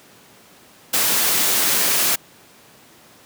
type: noise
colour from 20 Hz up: white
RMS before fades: -18 dBFS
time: 0.93-2.16 s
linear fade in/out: 10 ms
effects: pink hiss -48 dBFS RMS until 3.25 s + high-pass 150 Hz 12 dB/octave